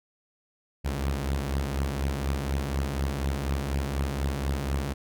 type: beating tone pair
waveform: sawtooth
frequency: 68 / 72.1 Hz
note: C#2 / D2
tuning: -33 / -31 cents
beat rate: 4.1 Hz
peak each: -24 / -28 dBFS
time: 0.84-4.94 s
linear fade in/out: 20 ms
effects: none